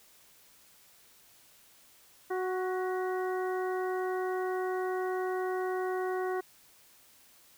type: harmonic tone with a mistuned harmonic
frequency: 370 Hz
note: F#4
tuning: in tune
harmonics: 1 / 2 / 3 / 4 / 5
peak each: -31 / -37 / -41 / -43 / -45 dBFS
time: 2.3-6.41 s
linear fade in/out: 10 ms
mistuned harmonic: 5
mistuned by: +42 cents
effects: white hiss -60 dBFS RMS until 7.57 s